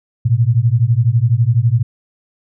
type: beating tone pair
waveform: sine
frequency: 111.4 / 123.4 Hz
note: A2 / B2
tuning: +22 / -1 cents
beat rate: 12 Hz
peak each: -13 dBFS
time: 0.25-1.83 s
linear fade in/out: 10 ms
effects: none